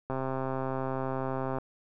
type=click train; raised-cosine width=1 ms; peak=-19 dBFS; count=197; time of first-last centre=0.1-1.585 s; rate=132 Hz; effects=none